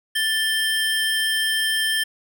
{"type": "tone pair together", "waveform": "square", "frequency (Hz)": [1760, 3153], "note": ["A6", "G7"], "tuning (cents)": [0, 9], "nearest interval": "minor seventh", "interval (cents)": 1009, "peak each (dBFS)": -23, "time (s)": [0.15, 2.04], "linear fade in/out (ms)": 10, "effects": []}